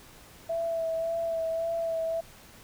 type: tone with vibrato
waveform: sine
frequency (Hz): 660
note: E5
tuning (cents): +2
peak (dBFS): -27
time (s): 0.49-2.21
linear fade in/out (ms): 10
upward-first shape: sine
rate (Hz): 1.8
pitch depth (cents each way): 22
effects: pink hiss -52 dBFS RMS until 2.63 s